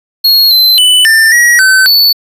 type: tone with pitch steps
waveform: square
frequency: 4304 / 4076 / 2989 / 1788 / 1910 / 1531 / 4460 Hz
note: C8 / C8 / F#7 / A6 / A#6 / G6 / C#8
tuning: +48 / -46 / +17 / +27 / +42 / -41 / +10 cents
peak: -4 dBFS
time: 0.24-2.13 s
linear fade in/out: 10 ms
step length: 270 ms
effects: resampled to 32000 Hz